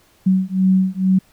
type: beating tone pair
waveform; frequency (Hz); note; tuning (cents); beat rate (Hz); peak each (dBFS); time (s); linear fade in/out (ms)
sine; 187.1 / 189.3; F#3 / F#3; +20 / +40; 2.2; -16; 0.26-1.19; 10
effects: pink hiss -55 dBFS RMS until 1.32 s